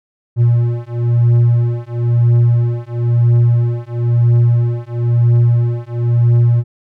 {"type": "beating tone pair", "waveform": "triangle", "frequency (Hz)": [118.4, 119.4], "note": ["A#2", "A#2"], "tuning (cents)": [27, 42], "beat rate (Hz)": 1, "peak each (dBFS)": -11, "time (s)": [0.36, 6.64], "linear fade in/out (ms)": 50, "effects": []}